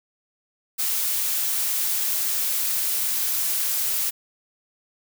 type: noise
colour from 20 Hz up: blue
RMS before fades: -24 dBFS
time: 0.78-4.11 s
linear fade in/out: 20 ms
effects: none